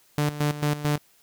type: tone with tremolo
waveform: sawtooth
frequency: 147.8 Hz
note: D3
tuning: 11 cents sharp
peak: -17 dBFS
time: 0.18-0.98 s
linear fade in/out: 0 ms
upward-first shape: square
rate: 4.5 Hz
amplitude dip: 75%
effects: white hiss -60 dBFS RMS until 1.22 s